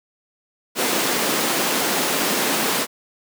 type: high-pass noise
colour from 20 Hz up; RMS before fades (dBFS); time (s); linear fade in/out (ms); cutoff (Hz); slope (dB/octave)
pink; -21; 0.75-2.87; 50; 210; 24
effects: none

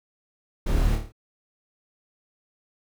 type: noise with echo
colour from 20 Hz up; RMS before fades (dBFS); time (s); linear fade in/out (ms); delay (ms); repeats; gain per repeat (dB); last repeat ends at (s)
brown; -23; 0.66-0.96; 10; 27; 6; -4; 1.122
effects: none

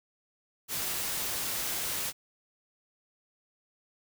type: noise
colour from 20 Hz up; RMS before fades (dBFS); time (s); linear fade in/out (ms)
white; -33; 0.68-2.13; 50
effects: none

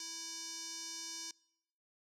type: tone with band-pass filter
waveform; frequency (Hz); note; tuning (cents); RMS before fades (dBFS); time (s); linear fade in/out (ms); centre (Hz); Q
square; 329.6; E4; 0; -45; 0-1.31; 2; 5700; 3.9
effects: noise-tail reverb RT60 0.9 s tail -25 dB re dry

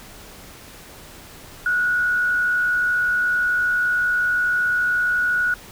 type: tone with frequency modulation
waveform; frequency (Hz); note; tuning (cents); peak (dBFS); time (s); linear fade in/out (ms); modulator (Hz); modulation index
sine; 1461; F#6; -22; -17; 1.66-5.54; 2; 71.6; 0.35
effects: pink hiss -42 dBFS RMS until 5.71 s

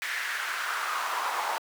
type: noise with high-pass filter sweep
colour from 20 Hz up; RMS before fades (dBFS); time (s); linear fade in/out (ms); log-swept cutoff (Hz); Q
brown; -31; 0.02-1.58; 0; 1900 to 880; 2.9
effects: high-pass 400 Hz 12 dB/octave

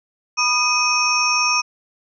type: tone cluster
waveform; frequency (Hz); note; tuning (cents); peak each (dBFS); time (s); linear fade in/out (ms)
sine; 983 / 1227 / 2520 / 5530 / 6140; B5 / D#6 / D#7 / F8 / G8; -8 / -25 / +21 / -18 / -37; -24 / -22 / -20 / -21 / -24; 0.37-1.62; 20
effects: none

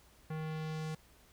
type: tone with low-pass filter sweep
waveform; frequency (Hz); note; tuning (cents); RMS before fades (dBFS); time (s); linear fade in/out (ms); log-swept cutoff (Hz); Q
square; 156.9; D#3; +15; -39; 0.3-0.95; 5; 1900 to 9000; 0.92
effects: added 60 Hz sine -66 dBFS peak until 1.32 s + pink hiss -64 dBFS RMS until 1.32 s

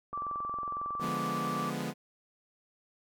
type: click train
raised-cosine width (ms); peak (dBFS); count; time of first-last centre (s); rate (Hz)
1; -31; 22; 0.13-1.089; 21.9
type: tone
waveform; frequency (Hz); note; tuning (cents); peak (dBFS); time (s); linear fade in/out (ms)
sine; 1166; D6; -13; -33; 0.13-1.7; 5
type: chord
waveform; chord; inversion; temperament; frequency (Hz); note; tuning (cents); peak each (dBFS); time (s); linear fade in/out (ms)
sawtooth; D diminished seventh; none; equal; 146.83 / 174.61 / 207.7 / 246.9; D3 / F3 / Ab3 / Cb4; 0 / 0 / 0 / 0; -36 / -35 / -35 / -34; 0.99-1.94; 50
effects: none

